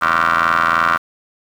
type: ring-modulated tone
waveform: 20% pulse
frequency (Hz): 83.3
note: E2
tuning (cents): +19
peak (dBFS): -5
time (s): 0.01-0.98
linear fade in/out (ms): 20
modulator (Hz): 1280
effects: low-pass 4000 Hz 12 dB/octave + 7-bit